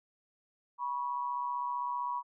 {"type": "tone pair together", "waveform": "sine", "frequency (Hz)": [973.2, 1108.7], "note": ["B5", "C#6"], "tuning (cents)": [-26, 0], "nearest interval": "major second", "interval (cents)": 226, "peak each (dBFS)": [-33, -38], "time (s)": [0.78, 2.23], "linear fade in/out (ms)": 50, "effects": []}